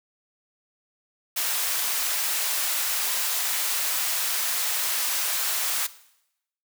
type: high-pass noise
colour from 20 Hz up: white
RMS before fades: -26 dBFS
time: 1.36-5.87 s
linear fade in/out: 10 ms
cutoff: 750 Hz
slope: 12 dB/octave
effects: noise-tail reverb RT60 0.8 s tail -17 dB re dry